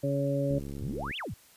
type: harmonic tone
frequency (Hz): 139.9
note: C#3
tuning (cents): +16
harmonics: 1 / 2 / 3 / 4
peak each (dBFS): -30 / -32 / -38 / -30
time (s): 0.03-0.59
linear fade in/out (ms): 10
type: click train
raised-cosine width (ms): 3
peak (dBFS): -27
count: 43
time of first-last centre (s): 0.51-1.11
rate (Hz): 70
type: exponential two-way sweep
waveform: sine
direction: up then down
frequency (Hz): 73.42 to 3600 to 73.42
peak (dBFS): -34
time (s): 0.8-1.34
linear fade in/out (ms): 5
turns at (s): 1.17
effects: white hiss -58 dBFS RMS until 1.56 s + resampled to 32000 Hz